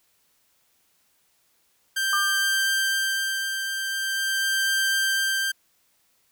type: tone with tremolo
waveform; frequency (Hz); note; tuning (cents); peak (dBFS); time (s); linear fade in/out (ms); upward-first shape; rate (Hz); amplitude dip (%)
sawtooth; 1574; G6; +7; -17; 1.96-5.52; 10; sine; 0.43; 50
type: tone with exponential decay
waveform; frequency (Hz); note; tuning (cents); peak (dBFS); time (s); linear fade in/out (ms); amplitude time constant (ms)
sine; 1198; D6; +34; -21; 2.13-2.73; 1; 130
effects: white hiss -66 dBFS RMS until 6.31 s